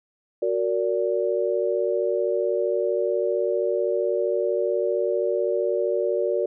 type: chord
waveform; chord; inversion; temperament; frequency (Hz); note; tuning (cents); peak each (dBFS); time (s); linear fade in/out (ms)
sine; Gb augmented; none; just; 370 / 462.5 / 578.1; Gb4 / Bb4 / D5; 0 / -14 / -27; -25; 0.42-6.46; 5
effects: none